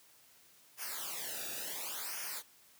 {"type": "noise with flanger", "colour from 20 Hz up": "white", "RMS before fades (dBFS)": -41, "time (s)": [0.77, 2.43], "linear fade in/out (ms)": 50, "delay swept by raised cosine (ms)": [0.25, 0.96], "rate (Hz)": 0.7, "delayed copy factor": -0.9, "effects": ["white hiss -63 dBFS RMS until 2.79 s", "high-pass 60 Hz 12 dB/octave"]}